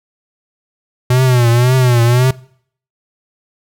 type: tone with vibrato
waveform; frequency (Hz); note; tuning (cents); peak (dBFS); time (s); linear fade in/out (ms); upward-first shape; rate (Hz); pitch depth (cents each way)
square; 123.47; B2; 0; -9; 1.1-2.31; 5; triangle; 1.9; 110
effects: noise-tail reverb RT60 0.6 s tail -22 dB re dry